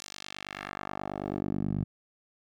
10% pulse tone with band-pass filter sweep, 49.29 Hz, G1, 10 cents sharp, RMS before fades -35 dBFS, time 0-1.84 s, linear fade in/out 0 ms, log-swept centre 6600 to 140 Hz, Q 1.3, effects none

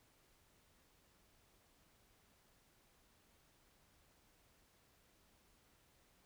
silence, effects pink hiss -72 dBFS RMS until 6.25 s

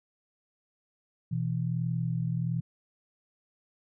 sine tone pair together, 123.47 / 164.81 Hz, B2 / E3, 0 / 0 cents, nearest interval perfect fourth, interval 500 cents, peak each -30 / -30 dBFS, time 1.31-2.61 s, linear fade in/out 10 ms, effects none

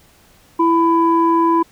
sine tone pair together, 332.7 / 998.6 Hz, E4 / B5, +16 / +19 cents, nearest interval octave + perfect fifth, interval 1903 cents, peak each -13 dBFS, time 0.59-1.63 s, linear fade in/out 10 ms, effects tanh soft clip ceiling -4 dBFS + pink hiss -51 dBFS RMS until 1.71 s

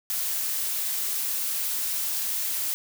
blue noise, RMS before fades -28 dBFS, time 0.1-2.74 s, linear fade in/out 0 ms, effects none

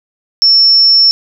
sine tone, 5400 Hz, E8, 41 cents sharp, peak -4 dBFS, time 0.42-1.11 s, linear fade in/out 0 ms, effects none

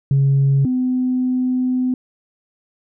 sine tone pair in turn, 137.8 / 253.8 Hz, C#3 / B3, -10 / +47 cents, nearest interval major seventh, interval 1057 cents, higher second, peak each -10 / -15 dBFS, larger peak first, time 0.11-0.65 / 0.65-1.94 s, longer second, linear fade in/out 2 ms, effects tanh soft clip ceiling -9 dBFS

